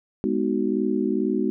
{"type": "chord", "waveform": "sine", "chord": "G# minor seventh", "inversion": "none", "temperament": "just", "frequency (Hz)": [207.7, 249.2, 311.5, 373.8], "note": ["G#3", "B3", "D#4", "F#4"], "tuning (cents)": [0, 16, 2, 18], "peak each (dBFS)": -26, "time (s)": [0.24, 1.5], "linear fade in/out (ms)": 0, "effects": []}